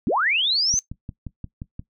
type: linear sweep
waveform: sine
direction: up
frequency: 153.5 to 6340 Hz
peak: -18 dBFS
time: 0.07-0.79 s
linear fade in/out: 0 ms
type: click train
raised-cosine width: 5 ms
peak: -20 dBFS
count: 7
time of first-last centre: 0.74-1.794 s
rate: 5.69 Hz
effects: noise-tail reverb RT60 0.1 s tail -17 dB re dry